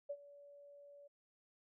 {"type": "tone with ADSR envelope", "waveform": "sine", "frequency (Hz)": 572, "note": "D5", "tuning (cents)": -46, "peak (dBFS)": -38, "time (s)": [0.09, 1.08], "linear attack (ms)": 13, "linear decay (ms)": 57, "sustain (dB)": -18, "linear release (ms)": 14, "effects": []}